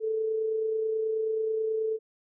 sine tone with amplitude modulation, 440 Hz, A4, in tune, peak -24 dBFS, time 0-1.99 s, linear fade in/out 50 ms, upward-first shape sine, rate 29.3 Hz, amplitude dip 35%, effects none

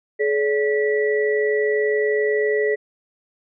sine tone cluster, 425.5 / 573 / 1952 Hz, G#4 / D5 / B6, +42 / -43 / -21 cents, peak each -18 / -26 / -25 dBFS, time 0.19-2.76 s, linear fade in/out 20 ms, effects none

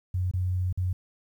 sine tone with dropouts, 91.4 Hz, F#2, 21 cents flat, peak -24 dBFS, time 0.14-0.93 s, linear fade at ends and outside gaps 5 ms, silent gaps 0.313-0.336 / 0.727-0.774 s, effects 10-bit

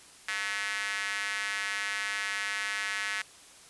square tone with high-pass filter, 100.8 Hz, G2, 49 cents sharp, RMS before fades -33 dBFS, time 0.28-3.22 s, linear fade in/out 5 ms, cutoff 1800 Hz, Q 2.9, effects white hiss -53 dBFS RMS until 3.69 s + resampled to 24000 Hz

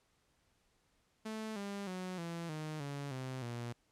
sawtooth tone with pitch steps, 218.7 / 200.5 / 183.9 / 168.64 / 154.64 / 141.81 / 130.04 / 119.25 Hz, A3 / G3 / F#3 / E3 / D#3 / C#3 / C3 / A#2, -10 / +39 / -10 / +40 / -10 / +40 / -10 / +40 cents, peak -36 dBFS, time 1.25-3.73 s, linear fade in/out 10 ms, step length 310 ms, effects pink hiss -75 dBFS RMS until 3.91 s + low-pass 10000 Hz 12 dB/octave

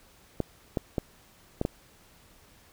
clicks, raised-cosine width 2 ms, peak -13 dBFS, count 5, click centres 0.403 / 0.772 / 0.982 / 1.614 / 1.651 s, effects pink hiss -58 dBFS RMS until 2.72 s

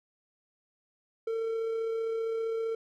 triangle tone with amplitude modulation, 451.6 Hz, A4, 45 cents sharp, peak -26 dBFS, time 1.27-2.75 s, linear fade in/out 5 ms, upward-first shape sine, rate 35.3 Hz, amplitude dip 25%, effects none

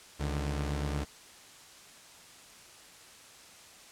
sawtooth tone pair together, 70.6 / 149.6 Hz, C#2 / D3, +32 / +32 cents, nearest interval octave + minor second, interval 1300 cents, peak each -28 / -33 dBFS, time 0.19-1.05 s, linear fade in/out 20 ms, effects white hiss -53 dBFS RMS until 3.91 s + low-pass 9000 Hz 12 dB/octave

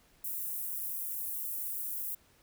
pink high-pass noise, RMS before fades -37 dBFS, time 0.24-2.15 s, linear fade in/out 5 ms, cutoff 12000 Hz, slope 24 dB/octave, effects pink hiss -65 dBFS RMS until 2.42 s

